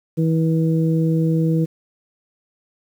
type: harmonic tone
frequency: 161.7 Hz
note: E3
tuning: 33 cents flat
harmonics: 1 / 2 / 3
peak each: -16 / -22 / -26 dBFS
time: 0.17-1.66 s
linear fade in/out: 20 ms
effects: 8-bit